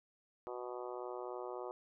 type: harmonic tone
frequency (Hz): 123.47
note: B2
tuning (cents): 0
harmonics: 3 / 4 / 5 / 6 / 7 / 8 / 9 / 10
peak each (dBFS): -45 / -47 / -49 / -51 / -52 / -53 / -54 / -55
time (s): 0.47-1.71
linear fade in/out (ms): 0
effects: none